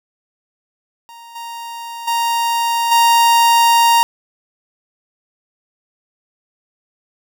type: tone with level steps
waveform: 45% pulse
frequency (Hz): 932.3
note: A#5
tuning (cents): 0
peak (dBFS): -36 / -27 / -15 / -9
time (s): 1.09-4.03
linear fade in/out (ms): 0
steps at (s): 1.35 / 2.07 / 2.91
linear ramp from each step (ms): 10
effects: none